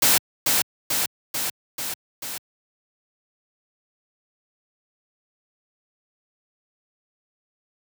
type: noise with echo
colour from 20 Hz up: white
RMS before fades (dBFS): -17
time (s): 0.02-0.18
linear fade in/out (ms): 5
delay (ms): 440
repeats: 5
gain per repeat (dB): -3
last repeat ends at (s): 2.38
effects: high-pass 100 Hz 12 dB/octave